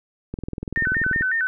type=click train; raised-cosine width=3 ms; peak=-16 dBFS; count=19; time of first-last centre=0.34-1.21 s; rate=20.7 Hz
type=tone with vibrato; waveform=sine; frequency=1661.2 Hz; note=G#6; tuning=in tune; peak=-19 dBFS; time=0.76-1.47 s; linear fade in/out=0 ms; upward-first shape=square; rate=5.4 Hz; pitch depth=160 cents each way
effects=none